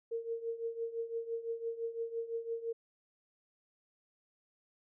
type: tone with tremolo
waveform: sine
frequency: 460 Hz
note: A#4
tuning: 23 cents flat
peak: -32 dBFS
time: 0.11-2.73 s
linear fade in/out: 10 ms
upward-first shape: triangle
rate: 5.9 Hz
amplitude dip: 85%
effects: none